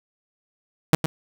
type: tone with echo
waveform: sawtooth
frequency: 159.1 Hz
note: D#3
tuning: 39 cents sharp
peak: -8 dBFS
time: 0.93-0.95 s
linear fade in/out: 0 ms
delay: 110 ms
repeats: 1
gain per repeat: -8 dB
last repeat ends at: 1.06 s
effects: 7-bit